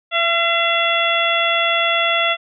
harmonic tone with a mistuned harmonic, 680 Hz, F5, 46 cents flat, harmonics 1 / 2 / 3 / 4 / 5, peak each -21 / -21 / -21 / -21 / -21 dBFS, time 0.11-2.37 s, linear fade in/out 50 ms, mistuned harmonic 1, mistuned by -19 cents, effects none

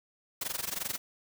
white noise with amplitude modulation, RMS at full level -32 dBFS, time 0.41-0.98 s, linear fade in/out 5 ms, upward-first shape sine, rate 22.7 Hz, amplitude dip 90%, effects none

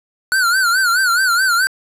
square tone with vibrato, 1462 Hz, F#6, 21 cents flat, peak -13 dBFS, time 0.32-1.67 s, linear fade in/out 0 ms, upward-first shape sine, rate 4.7 Hz, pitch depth 120 cents each way, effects resampled to 32000 Hz + 7-bit

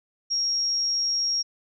sine tone, 5588 Hz, F8, in tune, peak -22 dBFS, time 0.3-1.43 s, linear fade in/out 20 ms, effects none

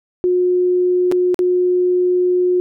sine tone with dropouts, 360.8 Hz, F#4, 44 cents flat, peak -12 dBFS, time 0.24-2.6 s, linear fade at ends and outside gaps 0 ms, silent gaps 1.115-1.122 / 1.344-1.391 s, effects none

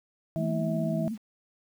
sine tone with vibrato, 219.8 Hz, A3, 2 cents flat, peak -30 dBFS, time 0.36-1.18 s, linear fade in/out 50 ms, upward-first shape square, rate 16 Hz, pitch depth 89 cents each way
harmonic tone, 161.9 Hz, E3, 31 cents flat, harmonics 1 / 2 / 4, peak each -29 / -36 / -32 dBFS, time 0.36-1.08 s, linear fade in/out 0 ms
effects 9-bit

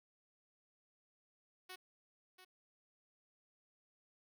5% pulse tone with echo, 370 Hz, F#4, in tune, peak -37 dBFS, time 1.69-1.76 s, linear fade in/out 10 ms, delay 690 ms, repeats 1, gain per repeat -10 dB, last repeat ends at 2.45 s, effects none

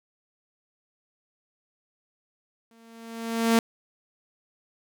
sawtooth tone with exponential growth, 228.4 Hz, A#3, 35 cents flat, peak -12 dBFS, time 2.71-3.59 s, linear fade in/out 2 ms, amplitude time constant 190 ms, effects none

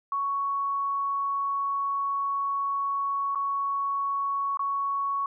sine tone with dropouts, 1113 Hz, C#6, 7 cents sharp, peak -25 dBFS, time 0.12-5.26 s, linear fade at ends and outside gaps 2 ms, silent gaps 3.349-3.356 / 4.572-4.593 s, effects none

